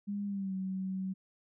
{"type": "tone with pitch glide", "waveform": "sine", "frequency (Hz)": [202.8, 189.22], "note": ["G#3", "F#3"], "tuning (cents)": [-41, 39], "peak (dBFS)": -33, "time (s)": [0.07, 1.14], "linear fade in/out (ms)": 20, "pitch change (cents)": -120, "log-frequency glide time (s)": [0.26, 0.54], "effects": []}